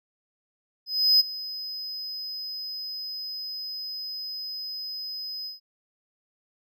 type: tone with ADSR envelope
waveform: triangle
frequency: 5040 Hz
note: D#8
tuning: 21 cents sharp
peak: -13 dBFS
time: 0.86-5.6 s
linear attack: 340 ms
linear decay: 18 ms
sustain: -18 dB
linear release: 140 ms
effects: none